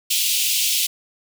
pink high-pass noise, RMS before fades -20 dBFS, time 0.1-0.87 s, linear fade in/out 10 ms, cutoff 2600 Hz, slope 48 dB/octave, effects none

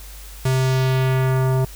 square tone with low-pass filter sweep, 130.81 Hz, C3, in tune, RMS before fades -18 dBFS, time 0.45-1.65 s, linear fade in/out 5 ms, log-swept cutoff 11000 to 830 Hz, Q 1.1, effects added 50 Hz sine -36 dBFS peak until 1.75 s + white hiss -42 dBFS RMS until 1.75 s

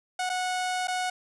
sawtooth tone with dropouts, 734 Hz, F#5, 14 cents flat, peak -23 dBFS, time 0.19-1.1 s, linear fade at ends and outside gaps 5 ms, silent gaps 0.294-0.298 / 0.873-0.881 s, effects resampled to 24000 Hz + 9-bit

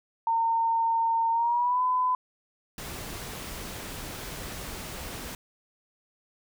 sine tone with pitch glide, 913 to 1007.2 Hz, A#5 to B5, -36 to +34 cents, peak -22 dBFS, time 0.27-2.15 s, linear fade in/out 2 ms, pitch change +170 cents, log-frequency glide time 1.31-1.82 s
pink noise, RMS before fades -38 dBFS, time 2.78-5.35 s, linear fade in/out 2 ms
effects none

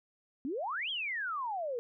sine exponential two-way sweep, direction up then down, 246.9 to 3342 to 457.1 Hz, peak -33 dBFS, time 0.45-1.79 s, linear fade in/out 0 ms, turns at 0.9 s, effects none

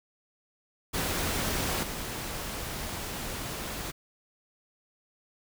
pink noise with level steps, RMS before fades -30 / -36 dBFS, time 0.93-3.92 s, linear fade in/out 20 ms, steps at 1.83 s, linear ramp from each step 2 ms, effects none

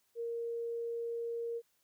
sine tone, 466.2 Hz, A#4, in tune, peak -35 dBFS, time 0.15-1.62 s, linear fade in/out 50 ms, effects white hiss -75 dBFS RMS until 1.83 s

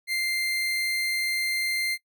30% pulse tone, 2093 Hz, C7, in tune, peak -22 dBFS, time 0.07-1.98 s, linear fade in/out 50 ms, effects noise-tail reverb RT60 0.1 s tail -21 dB re dry

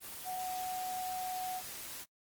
sine tone in noise, 740 Hz, F#5, in tune, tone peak -36 dBFS, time 0.24-1.62 s, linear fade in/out 50 ms, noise white, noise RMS -45 dBFS, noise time 0-2.06 s, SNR +6 dB, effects noise-tail reverb RT60 0.1 s tail -22 dB re dry + Opus 24 kbps

